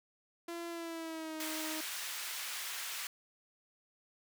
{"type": "tone with pitch glide", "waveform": "sawtooth", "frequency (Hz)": [340, 313.6], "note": ["F4", "D#4"], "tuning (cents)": [-46, 14], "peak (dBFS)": -36, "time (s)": [0.48, 1.81], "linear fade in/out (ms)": 5, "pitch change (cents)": -140, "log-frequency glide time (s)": [0.69, 1.38]}
{"type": "high-pass noise", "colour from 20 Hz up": "pink", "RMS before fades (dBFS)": -41, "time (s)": [1.4, 3.07], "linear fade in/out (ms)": 2, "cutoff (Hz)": 1600, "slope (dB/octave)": 12}
{"effects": []}